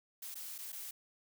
blue noise with dropouts, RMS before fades -45 dBFS, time 0.22-0.91 s, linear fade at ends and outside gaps 5 ms, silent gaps 0.344-0.354 / 0.582-0.586 / 0.721-0.726 s, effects none

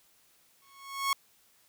sawtooth tone with exponential growth, 1100 Hz, C#6, 14 cents flat, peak -20 dBFS, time 0.62-1.13 s, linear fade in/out 2 ms, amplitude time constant 110 ms, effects white hiss -65 dBFS RMS until 1.68 s

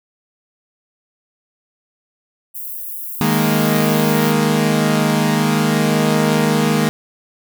white high-pass noise, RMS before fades -28 dBFS, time 2.54-4.33 s, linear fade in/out 20 ms, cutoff 12000 Hz, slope 24 dB/octave
sawtooth chord, D# suspended fourth, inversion none, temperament equal, 155.56 / 207.7 / 233.1 Hz, D#3 / G#3 / A#3, 0 / 0 / 0 cents, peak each -14 dBFS, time 3.21-6.89 s, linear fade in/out 0 ms
effects none

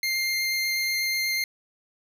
25% pulse tone with vibrato, 2106 Hz, C7, 11 cents sharp, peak -20 dBFS, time 0.03-1.44 s, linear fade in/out 2 ms, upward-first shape triangle, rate 8.2 Hz, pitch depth 8 cents each way, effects none

